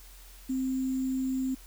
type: tone with sample-and-hold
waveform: sine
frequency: 261.6 Hz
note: C4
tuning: in tune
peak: -27 dBFS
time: 0.49-1.55 s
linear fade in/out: 10 ms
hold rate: 7350 Hz
effects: added 43 Hz sine -49 dBFS peak until 1.66 s + white hiss -54 dBFS RMS until 1.66 s